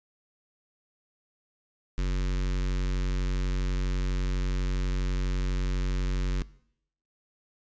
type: tone with notch filter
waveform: square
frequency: 46.08 Hz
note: F#1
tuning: 6 cents flat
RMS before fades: -27 dBFS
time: 1.98-6.42 s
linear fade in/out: 0 ms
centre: 710 Hz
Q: 0.93
effects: noise-tail reverb RT60 0.7 s tail -20 dB re dry + resampled to 16000 Hz